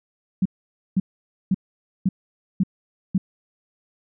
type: tone bursts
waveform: sine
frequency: 188.9 Hz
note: F#3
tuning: 36 cents sharp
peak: -15 dBFS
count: 6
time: 0.42-3.18 s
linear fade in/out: 5 ms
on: 35 ms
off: 510 ms
effects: none